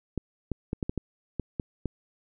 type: clicks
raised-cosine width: 3 ms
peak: -16 dBFS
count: 9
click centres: 0.177 / 0.517 / 0.731 / 0.828 / 0.895 / 0.977 / 1.397 / 1.598 / 1.857 s
effects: none